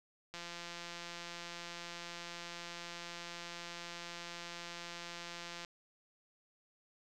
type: click train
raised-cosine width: 0.2 ms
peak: -28 dBFS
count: 914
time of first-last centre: 0.34-5.648 s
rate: 172 Hz
effects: none